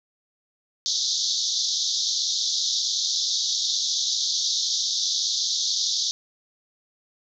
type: band-pass noise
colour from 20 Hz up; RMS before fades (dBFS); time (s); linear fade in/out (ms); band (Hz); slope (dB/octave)
pink; -25; 0.86-6.11; 0; 3500 to 6500; 96
effects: none